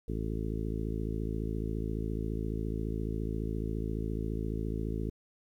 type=harmonic tone; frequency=54.5 Hz; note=A1; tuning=16 cents flat; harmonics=1 / 2 / 3 / 4 / 5 / 6 / 7 / 8; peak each=-35 / -38 / -40 / -41 / -42 / -43 / -43 / -44 dBFS; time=0.08-5.1 s; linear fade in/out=5 ms; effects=11-bit